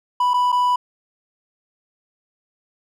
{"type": "tone with dropouts", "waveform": "triangle", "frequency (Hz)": 987.8, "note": "B5", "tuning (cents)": 0, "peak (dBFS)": -13, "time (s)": [0.2, 0.76], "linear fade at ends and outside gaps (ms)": 5, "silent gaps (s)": [[0.336, 0.34], [0.52, 0.525]], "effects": []}